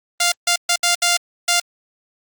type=tone bursts at uneven times; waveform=5% pulse; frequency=698.5 Hz; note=F5; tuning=in tune; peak=-3 dBFS; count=6; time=0.2-0.32 / 0.47-0.56 / 0.69-0.76 / 0.83-0.95 / 1.02-1.17 / 1.48-1.6 s; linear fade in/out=5 ms; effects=Opus 32 kbps